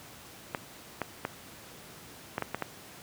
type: clicks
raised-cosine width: 0.5 ms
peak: -15 dBFS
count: 7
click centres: 0.548 / 1.017 / 1.251 / 2.381 / 2.423 / 2.546 / 2.623 s
effects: pink hiss -49 dBFS RMS until 3.02 s + high-pass 100 Hz 12 dB/octave